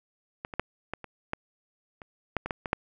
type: clicks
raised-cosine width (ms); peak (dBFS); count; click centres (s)
0.5; -19 / -23 / -11 / -17 / -25 / -14 / -28 / -11 / -18 / -14 / -17 / -8; 12; 0.449 / 0.538 / 0.596 / 0.936 / 1.043 / 1.334 / 2.018 / 2.367 / 2.46 / 2.508 / 2.658 / 2.731
effects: none